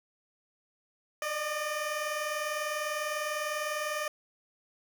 15% pulse tone pair together, 587.3 / 607.3 Hz, D5 / D#5, 0 / -42 cents, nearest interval minor second, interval 58 cents, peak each -31 / -26 dBFS, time 1.22-4.08 s, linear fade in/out 2 ms, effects none

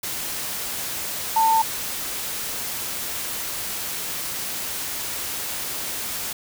sine tone in noise, 895 Hz, A5, 29 cents sharp, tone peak -15 dBFS, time 1.36-1.62 s, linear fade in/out 5 ms, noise white, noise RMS -29 dBFS, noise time 0.03-6.33 s, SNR +11 dB, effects none

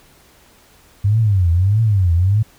sine tone with vibrato, 97.3 Hz, G2, 12 cents flat, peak -11 dBFS, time 1.04-2.43 s, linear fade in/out 10 ms, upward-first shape triangle, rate 1.6 Hz, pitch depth 290 cents each way, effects pink hiss -50 dBFS RMS until 2.58 s

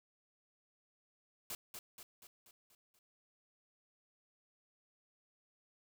white noise with echo, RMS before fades -43 dBFS, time 1.5-1.55 s, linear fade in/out 2 ms, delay 240 ms, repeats 6, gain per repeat -5 dB, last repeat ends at 2.99 s, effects none

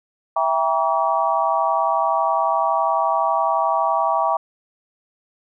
sine chord, E diminished seventh, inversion none, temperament just, 659.3 / 791.1 / 949.3 / 1139.2 Hz, E5 / G5 / Bb5 / Db6, 0 / +16 / +31 / +47 cents, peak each -22 dBFS, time 0.36-4.37 s, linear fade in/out 5 ms, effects none

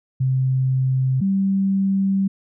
sine tone pair in turn, 130.81 / 194.41 Hz, C3 / G3, 0 / -14 cents, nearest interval perfect fifth, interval 686 cents, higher second, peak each -16 dBFS, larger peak neither, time 0.2-1.21 / 1.21-2.28 s, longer second, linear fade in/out 10 ms, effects none

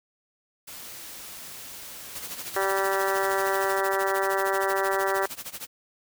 white noise, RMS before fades -41 dBFS, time 0.67-3.76 s, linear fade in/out 10 ms
white noise with tremolo, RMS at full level -35 dBFS, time 2.15-5.67 s, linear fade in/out 5 ms, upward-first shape sine, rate 13 Hz, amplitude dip 90%
harmonic tone, 194.1 Hz, G3, 17 cents flat, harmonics 2 / 3 / 4 / 5 / 6 / 7 / 8 / 9 / 10, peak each -28 / -30 / -31 / -32 / -33 / -33 / -34 / -35 / -35 dBFS, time 2.56-5.26 s, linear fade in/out 5 ms
effects none

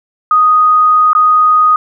sine tone with dropouts, 1244.5 Hz, D#6, in tune, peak -5 dBFS, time 0.31-1.76 s, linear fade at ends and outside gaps 2 ms, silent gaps 1.132-1.15 s, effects none

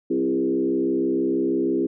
sine tone with frequency modulation, 334 Hz, E4, 23 cents sharp, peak -19 dBFS, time 0.1-1.87 s, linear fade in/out 10 ms, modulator 66.2 Hz, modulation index 1.3, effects none

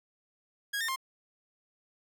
sawtooth tone with pitch steps, 1646 / 1820 / 1058 Hz, G#6 / A#6 / C6, -16 / -42 / +19 cents, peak -27 dBFS, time 0.73-0.961 s, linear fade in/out 10 ms, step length 77 ms, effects none

